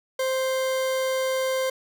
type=tone; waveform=40% pulse; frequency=523.3 Hz; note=C5; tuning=in tune; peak=-22 dBFS; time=0.19-1.7 s; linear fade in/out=5 ms; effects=none